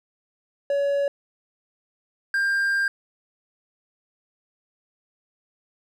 triangle tone pair in turn, 564 / 1595.2 Hz, C#5 / G6, +30 / +30 cents, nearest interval octave + tritone, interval 1800 cents, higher second, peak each -18 dBFS, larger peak neither, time 0.7-1.08 / 2.34-2.88 s, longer second, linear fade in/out 2 ms, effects none

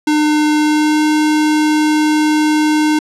square tone with pitch glide, 302.5 to 305.3 Hz, D#4 to D#4, -49 to -33 cents, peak -11 dBFS, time 0.07-2.99 s, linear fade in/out 5 ms, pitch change +16 cents, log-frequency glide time 0.58-1.03 s, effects low-pass 9000 Hz 12 dB/octave

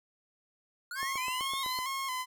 square linear sweep, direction up, 1396.9 to 4311 Hz, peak -38 dBFS, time 0.91-1.79 s, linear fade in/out 2 ms
sawtooth tone with vibrato, 1049 Hz, C6, 4 cents sharp, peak -29 dBFS, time 0.95-2.26 s, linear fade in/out 50 ms, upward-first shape square, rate 2.2 Hz, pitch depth 53 cents each way
click train, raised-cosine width 1 ms, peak -30 dBFS, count 7, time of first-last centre 1.03-1.789 s, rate 7.91 Hz
effects none

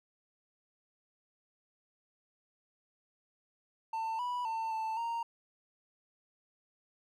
triangle tone with pitch steps, 895 / 982 / 897 / 885 / 928 Hz, A5 / B5 / A5 / A5 / A#5, +29 / -10 / +33 / +10 / -8 cents, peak -31 dBFS, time 3.93-5.23 s, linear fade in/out 5 ms, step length 260 ms, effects none

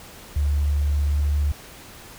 sine tone with pitch glide, 72.5 to 72.96 Hz, D2 to D2, -22 to -11 cents, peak -18 dBFS, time 0.36-1.52 s, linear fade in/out 5 ms, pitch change +11 cents, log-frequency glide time 1.05-1.36 s, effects pink hiss -43 dBFS RMS until 2.18 s

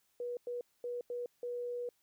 sine tone bursts at uneven times, 485.4 Hz, B4, 30 cents flat, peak -36 dBFS, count 5, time 0.2-0.37 / 0.47-0.61 / 0.84-1.01 / 1.1-1.26 / 1.43-1.89 s, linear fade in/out 2 ms, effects white hiss -75 dBFS RMS until 2.02 s

